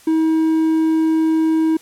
triangle tone, 319.5 Hz, D#4, 46 cents sharp, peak -11 dBFS, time 0.07-1.77 s, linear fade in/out 5 ms, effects white hiss -47 dBFS RMS until 1.81 s + low-pass 12000 Hz 12 dB/octave

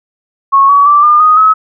sine tone with pitch steps, 1098 / 1132.8 / 1168.7 / 1205.7 / 1243.9 / 1283.3 Hz, C#6 / C#6 / D6 / D6 / D#6 / E6, -17 / +37 / -9 / +45 / -1 / -47 cents, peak -3 dBFS, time 0.52-1.54 s, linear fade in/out 20 ms, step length 170 ms, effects none

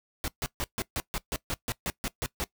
pink noise bursts, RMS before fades -31 dBFS, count 13, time 0.24-2.44 s, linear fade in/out 0 ms, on 40 ms, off 140 ms, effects noise-tail reverb RT60 0.1 s tail -20 dB re dry

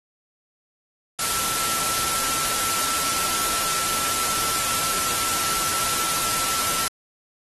sine tone in noise, 1337 Hz, E6, 24 cents sharp, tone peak -30 dBFS, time 1.19-6.88 s, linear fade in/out 2 ms, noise white, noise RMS -24 dBFS, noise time 1.19-6.88 s, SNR -9 dB, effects AAC 32 kbps

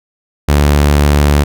sawtooth tone, 72.8 Hz, D2, 15 cents flat, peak -3 dBFS, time 0.48-1.44 s, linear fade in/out 10 ms, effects none

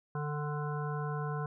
harmonic tone, 148.2 Hz, D3, 16 cents sharp, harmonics 1 / 3 / 5 / 7 / 9 / 10, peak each -34 / -41 / -44 / -42 / -47 / -47 dBFS, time 0.15-1.46 s, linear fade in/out 2 ms, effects none

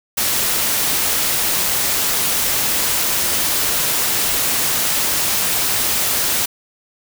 white noise, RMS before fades -18 dBFS, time 0.17-6.46 s, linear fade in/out 10 ms, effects none

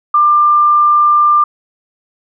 sine tone, 1192 Hz, D6, 25 cents sharp, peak -6 dBFS, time 0.14-1.44 s, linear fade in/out 5 ms, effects none

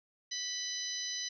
harmonic tone with a mistuned harmonic, 1000 Hz, B5, 21 cents sharp, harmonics 2 / 3 / 4 / 5 / 6, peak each -45 / -45 / -40 / -42 / -40 dBFS, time 0.31-1.29 s, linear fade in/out 10 ms, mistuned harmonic 2, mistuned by -34 cents, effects none

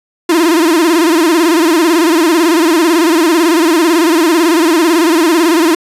45% pulse tone with vibrato, 329.6 Hz, E4, in tune, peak -7 dBFS, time 0.29-5.75 s, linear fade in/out 5 ms, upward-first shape sine, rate 18 Hz, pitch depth 130 cents each way, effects resampled to 32000 Hz + 8-bit

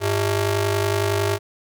sawtooth ring-modulated tone, 251.1 Hz, B3, 29 cents sharp, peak -12 dBFS, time 0-1.39 s, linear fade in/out 50 ms, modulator 151 Hz, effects none

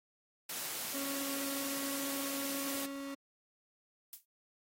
white noise, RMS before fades -40 dBFS, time 0.49-2.86 s, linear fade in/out 5 ms
35% pulse tone, 277 Hz, C#4, 1 cent flat, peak -38 dBFS, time 0.94-3.15 s, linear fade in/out 10 ms
violet noise with exponential decay, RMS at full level -39 dBFS, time 4.13-4.25 s, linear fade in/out 1 ms, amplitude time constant 25 ms
effects high-pass 150 Hz 12 dB/octave + AAC 48 kbps

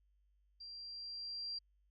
sine tone with level ramp, 4738 Hz, D8, 14 cents sharp, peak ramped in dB -48 to -39 dBFS, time 0.6-1.59 s, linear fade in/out 10 ms, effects added 50 Hz sine -70 dBFS peak until 1.9 s

